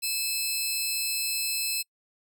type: tone pair together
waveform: 15% pulse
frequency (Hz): 2609 / 4125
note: E7 / C8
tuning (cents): -18 / -25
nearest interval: minor sixth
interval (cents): 793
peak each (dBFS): -23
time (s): 0.02-1.83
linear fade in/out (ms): 20
effects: noise-tail reverb RT60 0.1 s tail -26 dB re dry